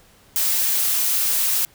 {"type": "noise", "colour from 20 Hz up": "blue", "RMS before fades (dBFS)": -20, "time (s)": [0.36, 1.65], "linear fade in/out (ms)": 0, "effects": ["pink hiss -53 dBFS RMS until 1.74 s"]}